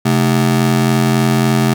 35% pulse ring-modulated tone, 174.61 Hz, F3, in tune, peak -6 dBFS, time 0.05-1.74 s, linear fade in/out 10 ms, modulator 41.8 Hz, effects none

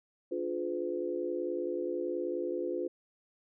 sine chord, D diminished seventh, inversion none, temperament just, 293.7 / 352.4 / 422.9 / 507.5 Hz, D4 / F4 / Ab4 / Cb5, 0 / +16 / +31 / +47 cents, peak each -40 / -34 / -40 / -37 dBFS, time 0.31-2.88 s, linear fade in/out 10 ms, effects none

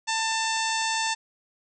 harmonic tone, 892 Hz, A5, 23 cents sharp, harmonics 1 / 2 / 3 / 4 / 5 / 6 / 7 / 8 / 9, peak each -28 / -31 / -33 / -34 / -35 / -36 / -36 / -37 / -38 dBFS, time 0.07-1.15 s, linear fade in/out 20 ms, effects none

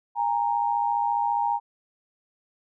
sine tone pair together, 815.3 / 930 Hz, G#5 / A#5, -32 / -4 cents, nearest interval major second, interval 228 cents, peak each -25 / -24 dBFS, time 0.15-1.6 s, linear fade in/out 50 ms, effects none

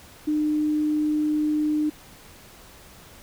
sine tone, 302.9 Hz, D#4, 46 cents flat, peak -20 dBFS, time 0.27-1.9 s, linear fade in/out 10 ms, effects pink hiss -48 dBFS RMS until 3.22 s

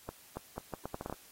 accelerating click train, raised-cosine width 1 ms, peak -24 dBFS, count 10, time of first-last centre 0.09-1.126 s, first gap 280 ms, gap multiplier 0.75, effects white hiss -58 dBFS RMS until 1.31 s + AAC 48 kbps

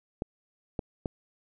clicks, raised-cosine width 2 ms, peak -17 dBFS, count 3, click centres 0.221 / 0.792 / 1.058 s, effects none

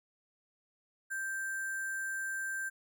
sine tone with sample-and-hold, 1575 Hz, G6, 8 cents sharp, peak -34 dBFS, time 1.1-2.7 s, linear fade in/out 20 ms, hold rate 8820 Hz, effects none

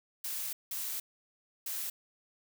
blue noise bursts at uneven times, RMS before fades -37 dBFS, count 3, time 0.24-0.53 / 0.71-1 / 1.66-1.9 s, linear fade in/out 5 ms, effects none

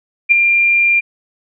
sine tone with ADSR envelope, 2389 Hz, D7, 29 cents sharp, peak -3 dBFS, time 0.29-1.01 s, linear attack 28 ms, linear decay 8 ms, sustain -6 dB, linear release 23 ms, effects none

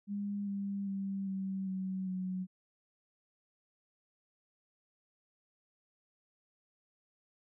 sine tone with pitch steps, 202.6 / 199 / 195.47 / 192 / 188.6 / 185.25 Hz, G#3 / G3 / G3 / G3 / F#3 / F#3, -43 / +26 / -5 / -36 / +33 / +2 cents, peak -34 dBFS, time 0.07-2.47 s, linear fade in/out 50 ms, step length 400 ms, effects none

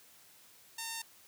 5% pulse tone, 910 Hz, A#5, 42 cents flat, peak -26 dBFS, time 0.78-1.02 s, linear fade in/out 5 ms, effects white hiss -60 dBFS RMS until 1.27 s + high-pass 60 Hz 12 dB/octave

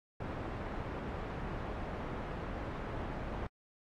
pink low-pass noise, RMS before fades -40 dBFS, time 0.2-3.47 s, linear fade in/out 5 ms, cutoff 1300 Hz, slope 12 dB/octave, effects AAC 48 kbps

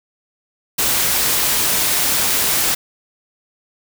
white noise, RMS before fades -17 dBFS, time 0.78-2.75 s, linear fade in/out 10 ms, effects none

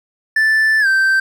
triangle tone with pitch glide, 1760 to 1559 Hz, A6 to G6, 0 to -10 cents, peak -9 dBFS, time 0.36-1.2 s, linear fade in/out 5 ms, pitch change -210 cents, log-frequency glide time 0.8-0.87 s, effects none

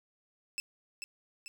20% pulse tone with echo, 2637 Hz, E7, in tune, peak -29 dBFS, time 0.58-0.6 s, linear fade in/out 0 ms, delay 440 ms, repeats 2, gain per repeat -5 dB, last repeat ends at 1.48 s, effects none

